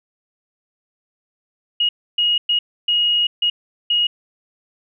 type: tone bursts at uneven times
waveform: sine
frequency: 2882 Hz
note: F#7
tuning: 46 cents flat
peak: -14 dBFS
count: 6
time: 1.8-1.89 / 2.18-2.38 / 2.49-2.59 / 2.88-3.27 / 3.42-3.5 / 3.9-4.07 s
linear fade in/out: 5 ms
effects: none